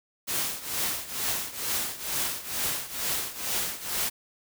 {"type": "noise with tremolo", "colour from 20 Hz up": "white", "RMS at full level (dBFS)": -27, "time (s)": [0.27, 4.1], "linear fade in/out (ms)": 20, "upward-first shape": "triangle", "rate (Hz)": 2.2, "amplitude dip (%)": 85, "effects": []}